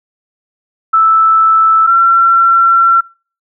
sine tone pair in turn, 1317 / 1356.4 Hz, E6 / E6, -2 / +49 cents, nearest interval minor second, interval 51 cents, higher second, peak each -5 dBFS, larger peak neither, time 0.93-1.87 / 1.87-3.01 s, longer second, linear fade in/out 10 ms, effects noise-tail reverb RT60 0.4 s tail -26 dB re dry

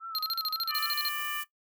sine tone with vibrato, 1301 Hz, E6, 23 cents flat, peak -36 dBFS, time 0-0.92 s, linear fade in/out 50 ms, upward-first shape sine, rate 3.6 Hz, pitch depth 63 cents each way
square tone bursts, 4186 Hz, C8, in tune, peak -28 dBFS, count 13, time 0.15-1.085 s, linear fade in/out 0 ms, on 35 ms, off 40 ms
harmonic tone, 593 Hz, D5, 17 cents sharp, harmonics 2 / 3 / 4 / 5, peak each -36 / -38 / -39 / -40 dBFS, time 0.68-1.45 s, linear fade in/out 50 ms
violet noise, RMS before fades -39 dBFS, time 0.74-1.44 s, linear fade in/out 10 ms
effects noise-tail reverb RT60 0.1 s tail -17 dB re dry

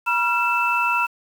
sine tone cluster, 962 / 1372 / 2647 Hz, B5 / F6 / E7, -46 / -31 / +7 cents, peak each -22 dBFS, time 0.06-1.07 s, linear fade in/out 20 ms, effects 7-bit

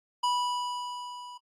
square tone with level ramp, 982 Hz, B5, 10 cents flat, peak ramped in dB -24 to -43 dBFS, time 0.23-1.38 s, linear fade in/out 10 ms, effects low-pass 7000 Hz 12 dB/octave + AAC 48 kbps

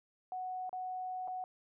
sine tone with dropouts, 740 Hz, F#5, in tune, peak -37 dBFS, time 0.32-1.44 s, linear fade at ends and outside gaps 1 ms, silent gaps 0.694-0.729 / 1.276-1.281 s, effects none

